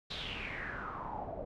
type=noise with low-pass filter sweep; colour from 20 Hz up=pink; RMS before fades=-41 dBFS; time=0.1-1.45 s; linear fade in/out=10 ms; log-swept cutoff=4000 to 560 Hz; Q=6.8; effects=none